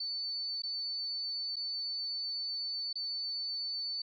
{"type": "tone with dropouts", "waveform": "sine", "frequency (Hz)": 4504, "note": "C#8", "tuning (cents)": 27, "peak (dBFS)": -34, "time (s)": [0, 4.02], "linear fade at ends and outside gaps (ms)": 5, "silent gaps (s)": [[0.621, 0.634], [1.559, 1.565], [2.93, 2.955]], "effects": []}